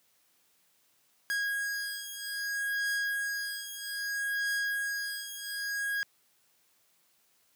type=beating tone pair; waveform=45% pulse; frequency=1641 / 1641.62 Hz; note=G#6 / G#6; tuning=-21 / -21 cents; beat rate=0.62 Hz; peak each=-34 / -35 dBFS; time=1.3-6.03 s; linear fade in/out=0 ms; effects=white hiss -69 dBFS RMS until 7.55 s + high-pass 100 Hz 12 dB/octave